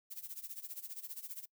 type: noise with tremolo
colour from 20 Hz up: violet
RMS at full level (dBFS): -43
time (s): 0.1-1.46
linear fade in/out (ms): 20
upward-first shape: sine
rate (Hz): 15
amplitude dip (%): 85
effects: noise-tail reverb RT60 0.1 s tail -24 dB re dry